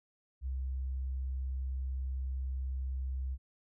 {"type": "tone", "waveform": "sine", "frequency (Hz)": 65.41, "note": "C2", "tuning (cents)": 0, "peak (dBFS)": -33, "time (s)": [0.41, 3.38], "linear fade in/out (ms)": 50, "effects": []}